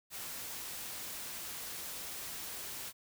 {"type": "noise", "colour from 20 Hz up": "white", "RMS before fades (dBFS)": -43, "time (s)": [0.1, 2.93], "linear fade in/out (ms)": 50, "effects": []}